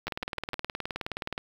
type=two click trains; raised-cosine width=0.3 ms; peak=-16 / -17 dBFS; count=26 / 4; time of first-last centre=0.07-1.379 / 0.08-0.533 s; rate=19.1 / 6.62 Hz; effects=7-bit